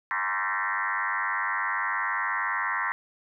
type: tone with frequency modulation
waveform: sine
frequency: 1454 Hz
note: F#6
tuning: 31 cents flat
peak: -25 dBFS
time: 0.11-2.92 s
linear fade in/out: 0 ms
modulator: 99.7 Hz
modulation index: 5.3
effects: none